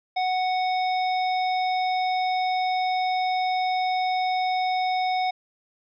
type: harmonic tone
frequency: 740 Hz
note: F#5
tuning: in tune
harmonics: 1 / 3 / 5 / 7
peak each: -22 / -32 / -36 / -39 dBFS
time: 0.16-5.31 s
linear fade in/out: 10 ms
effects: none